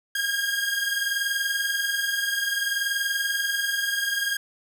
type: tone pair together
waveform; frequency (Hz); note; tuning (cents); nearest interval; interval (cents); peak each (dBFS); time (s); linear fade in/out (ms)
sawtooth; 1609.4 / 1630; G6 / G#6; +45 / -33; unison; 22; -25 / -22; 0.15-4.37; 5
effects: none